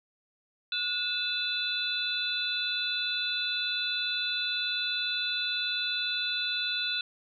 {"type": "tone cluster", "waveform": "sine", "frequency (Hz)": [1452, 2625, 3499, 3996], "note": ["F#6", "E7", "A7", "B7"], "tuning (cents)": [-33, -8, -10, 20], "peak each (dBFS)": [-36, -35, -33, -32], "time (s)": [0.72, 7.01], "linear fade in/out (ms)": 2, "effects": []}